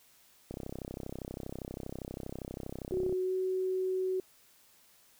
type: click train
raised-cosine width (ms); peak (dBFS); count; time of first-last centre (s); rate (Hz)
2; -26; 86; 0.51-3.125; 32.5
type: tone with pitch glide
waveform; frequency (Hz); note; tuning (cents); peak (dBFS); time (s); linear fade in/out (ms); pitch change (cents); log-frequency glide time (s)
sine; 370 to 373.7; F#4 to F#4; 0 to +17; -29; 2.92-4.2; 2; +17; 3.23-3.33
effects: white hiss -63 dBFS RMS until 5.19 s